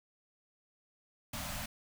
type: band-stop noise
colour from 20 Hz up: pink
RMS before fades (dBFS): -40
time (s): 1.33-1.66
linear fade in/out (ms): 5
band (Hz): 280 to 560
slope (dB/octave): 96
effects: none